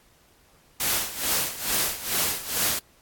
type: noise with tremolo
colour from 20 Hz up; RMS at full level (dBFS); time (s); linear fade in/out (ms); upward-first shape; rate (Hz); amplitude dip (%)
white; -23; 0.8-2.79; 2; sine; 2.3; 80
effects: pink hiss -59 dBFS RMS until 3.01 s + AAC 64 kbps